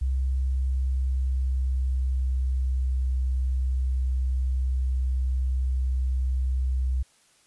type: tone with pitch glide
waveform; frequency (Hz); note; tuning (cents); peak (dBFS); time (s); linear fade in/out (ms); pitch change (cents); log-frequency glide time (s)
sine; 65.41 to 64.21; C2 to C2; 0 to -32; -22; 0.01-7.03; 10; -32; 0.23-2.84
effects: white hiss -61 dBFS RMS until 7.46 s + resampled to 24000 Hz